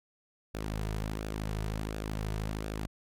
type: tone with flanger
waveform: sawtooth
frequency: 53 Hz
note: G#1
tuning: 36 cents sharp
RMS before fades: -35 dBFS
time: 0.54-2.87 s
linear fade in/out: 10 ms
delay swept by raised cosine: 0.96 to 3.76 ms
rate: 1.4 Hz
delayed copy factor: -0.5
effects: MP3 96 kbps